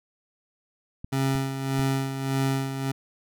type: clicks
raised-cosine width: 5 ms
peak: -23 dBFS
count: 3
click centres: 1.045 / 1.353 / 1.794 s
type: tone with tremolo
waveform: 25% pulse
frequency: 135 Hz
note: C#3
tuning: 45 cents flat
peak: -18 dBFS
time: 1.12-2.92 s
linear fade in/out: 10 ms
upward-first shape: sine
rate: 1.7 Hz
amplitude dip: 60%
effects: none